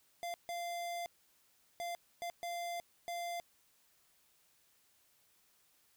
square tone bursts at uneven times, 692 Hz, F5, 16 cents flat, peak -39 dBFS, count 6, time 0.23-0.34 / 0.49-1.06 / 1.8-1.95 / 2.22-2.3 / 2.43-2.8 / 3.08-3.4 s, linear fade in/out 0 ms, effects white hiss -71 dBFS RMS until 5.96 s

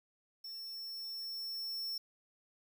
square tone with level ramp, 5400 Hz, E8, 41 cents sharp, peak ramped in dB -44 to -37 dBFS, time 0.44-1.98 s, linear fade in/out 5 ms, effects 11-bit

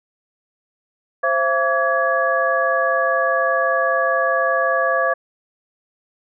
sine tone cluster, 527 / 672 / 1148 / 1673 Hz, C5 / E5 / D6 / G#6, +12 / +33 / -40 / +12 cents, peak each -21 dBFS, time 1.23-5.14 s, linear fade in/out 10 ms, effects none

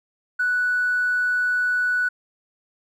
triangle tone with tanh clipping, 1480 Hz, F#6, in tune, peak -18 dBFS, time 0.39-2.09 s, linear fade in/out 10 ms, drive 1 dB, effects none

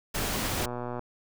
pink noise, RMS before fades -30 dBFS, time 0.14-0.66 s, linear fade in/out 10 ms
click train, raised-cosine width 1 ms, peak -21 dBFS, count 49, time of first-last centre 0.6-0.993 s, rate 122 Hz
effects none

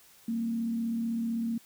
sine tone with frequency modulation, 229.7 Hz, A#3, 25 cents flat, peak -28 dBFS, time 0.28-1.58 s, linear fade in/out 5 ms, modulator 35.8 Hz, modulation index 0.32, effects white hiss -58 dBFS RMS until 1.65 s

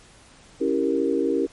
sine chord, C# diminished seventh, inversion none, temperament equal, 277.2 / 329.6 / 392 / 466.2 Hz, C#4 / E4 / G4 / Bb4, 0 / 0 / 0 / 0 cents, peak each -25 dBFS, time 0.6-1.47 s, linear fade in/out 20 ms, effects pink hiss -51 dBFS RMS until 1.52 s + MP3 48 kbps

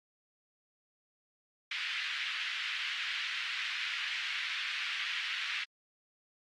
white band-pass noise, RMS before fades -37 dBFS, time 1.71-5.64 s, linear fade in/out 5 ms, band 1700 to 3200 Hz, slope 24 dB/octave, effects AAC 48 kbps

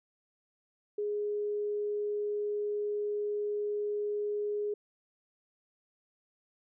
sine tone, 415.3 Hz, G#4, in tune, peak -30 dBFS, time 0.98-4.74 s, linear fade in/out 5 ms, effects none

